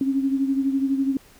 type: beating tone pair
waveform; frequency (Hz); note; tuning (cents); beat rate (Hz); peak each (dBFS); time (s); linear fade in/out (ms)
sine; 269.8 / 281.8; C#4 / C#4; -47 / +29; 12; -20 / -27; 0.01-1.17; 2
effects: pink hiss -52 dBFS RMS until 1.39 s